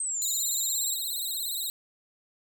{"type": "linear two-way sweep", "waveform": "sine", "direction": "down then up", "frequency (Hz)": [8410, 7060, 7480], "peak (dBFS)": -28, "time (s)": [0, 0.94], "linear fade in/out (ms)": 2, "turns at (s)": 0.19}
{"type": "tone with vibrato", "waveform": "10% pulse", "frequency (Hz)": 3951, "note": "B7", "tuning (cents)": 0, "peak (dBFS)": -23, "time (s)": [0.22, 1.7], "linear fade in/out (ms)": 0, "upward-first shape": "sine", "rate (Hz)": 17, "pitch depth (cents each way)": 97}
{"effects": []}